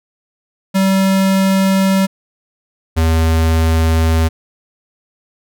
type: tone pair in turn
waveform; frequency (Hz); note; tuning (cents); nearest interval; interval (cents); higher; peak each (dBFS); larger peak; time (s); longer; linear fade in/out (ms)
square; 192.4 / 81.04; G3 / E2; -32 / -29; octave + minor third; 1497; first; -11; neither; 0.74-2.07 / 2.96-4.29; neither; 20
effects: none